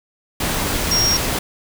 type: tone in noise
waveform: sine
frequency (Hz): 5590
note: F8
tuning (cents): +1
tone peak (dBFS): -15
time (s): 0.91-1.17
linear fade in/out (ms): 5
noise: pink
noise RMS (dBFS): -21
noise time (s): 0.4-1.39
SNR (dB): +3
effects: none